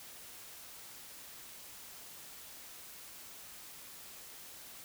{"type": "silence", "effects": ["white hiss -51 dBFS RMS until 4.84 s"]}